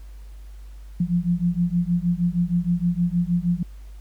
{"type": "beating tone pair", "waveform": "sine", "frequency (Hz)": [171.4, 177.8], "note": ["F3", "F3"], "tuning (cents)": [-32, 31], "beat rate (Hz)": 6.4, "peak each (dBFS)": -22, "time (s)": [1, 3.63], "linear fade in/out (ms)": 5, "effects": ["added 50 Hz sine -37 dBFS peak until 4 s", "pink hiss -58 dBFS RMS until 4 s"]}